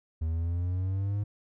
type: exponential sweep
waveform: triangle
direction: up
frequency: 79 to 103.83 Hz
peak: -25 dBFS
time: 0.21-1.24 s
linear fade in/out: 10 ms
effects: none